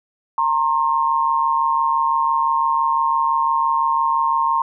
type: tone pair together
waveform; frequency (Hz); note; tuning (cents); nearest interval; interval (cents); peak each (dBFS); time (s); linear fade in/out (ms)
sine; 922.1 / 1068; A#5 / C6; -19 / +35; minor third; 254; -18; 0.38-4.62; 2
effects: none